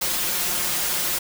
white noise with comb filter, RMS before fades -24 dBFS, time 0.01-1.19 s, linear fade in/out 10 ms, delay 5.6 ms, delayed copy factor +0.9, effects none

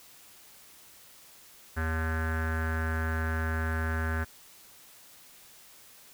square tone with low-pass filter, 80.3 Hz, E2, 45 cents flat, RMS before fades -30 dBFS, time 1.76-4.25 s, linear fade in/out 20 ms, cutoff 1600 Hz, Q 8.3, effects white hiss -54 dBFS RMS until 6.13 s

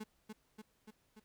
35% pulse tone with echo, 215.7 Hz, A3, 34 cents flat, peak -40 dBFS, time 0-0.04 s, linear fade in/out 10 ms, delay 290 ms, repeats 4, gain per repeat -3 dB, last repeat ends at 1.2 s, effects pink hiss -75 dBFS RMS until 1.24 s

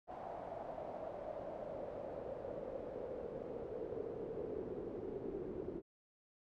brown noise with band-pass filter sweep, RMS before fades -45 dBFS, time 0.07-5.82 s, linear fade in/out 50 ms, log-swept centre 720 to 370 Hz, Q 5.5, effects none

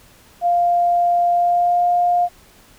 sine tone with pitch glide, 698.5 to 705.8 Hz, F5 to F5, 0 to +18 cents, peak -13 dBFS, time 0.41-2.29 s, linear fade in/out 50 ms, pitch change +18 cents, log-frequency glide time 1.32-1.85 s, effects pink hiss -49 dBFS RMS until 2.78 s

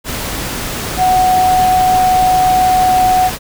sine tone in noise, 740 Hz, F#5, in tune, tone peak -8 dBFS, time 0.97-3.31 s, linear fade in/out 50 ms, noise pink, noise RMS -21 dBFS, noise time 0.04-3.39 s, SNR +10 dB, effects none

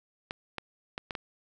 clicks, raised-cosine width 0.3 ms, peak -18 dBFS, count 5, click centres 0.309 / 0.583 / 0.979 / 1.108 / 1.152 s, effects none

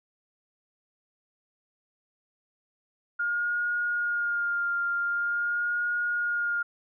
sine tone with vibrato, 1416 Hz, F6, 23 cents sharp, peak -25 dBFS, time 3.19-6.63 s, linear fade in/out 10 ms, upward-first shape sine, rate 0.45 Hz, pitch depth 23 cents each way, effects none

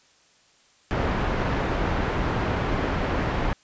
pink low-pass noise, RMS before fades -25 dBFS, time 0.91-3.53 s, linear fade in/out 0 ms, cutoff 1800 Hz, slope 12 dB/octave, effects white hiss -59 dBFS RMS until 3.63 s + resampled to 16000 Hz

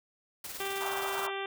white noise with tremolo, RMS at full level -40 dBFS, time 0.44-1.27 s, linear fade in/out 5 ms, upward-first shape square, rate 19 Hz, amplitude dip 40%
harmonic tone, 392 Hz, G4, in tune, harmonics 1 / 2 / 3 / 4 / 5 / 6 / 7 / 8 / 9, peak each -37 / -40 / -42 / -43 / -44 / -45 / -45 / -46 / -47 dBFS, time 0.6-1.46 s, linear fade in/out 2 ms
white band-pass noise, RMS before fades -38 dBFS, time 0.8-1.31 s, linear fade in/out 20 ms, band 620 to 1400 Hz, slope 48 dB/octave
effects none

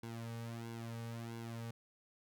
sawtooth tone with flanger, 115.7 Hz, A#2, 13 cents flat, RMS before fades -45 dBFS, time 0.03-1.71 s, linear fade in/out 5 ms, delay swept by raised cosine 1.6 to 3 ms, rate 1.5 Hz, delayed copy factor -0.75, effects none

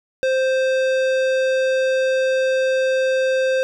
sine tone with tanh clipping, 523.3 Hz, C5, in tune, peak -18 dBFS, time 0.23-3.63 s, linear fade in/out 0 ms, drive 17 dB, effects none

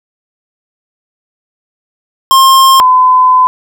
square / sine tone pair in turn, 1064 / 1015.1 Hz, C6 / B5, +29 / +47 cents, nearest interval minor second, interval 82 cents, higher first, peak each -3 dBFS, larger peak neither, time 2.31-2.8 / 2.8-3.47 s, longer second, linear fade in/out 0 ms, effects none

